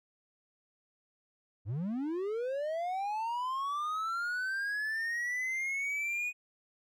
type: linear sweep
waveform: triangle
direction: up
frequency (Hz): 89.3 to 2483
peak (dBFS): -30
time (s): 1.65-6.33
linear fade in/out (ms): 50
effects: none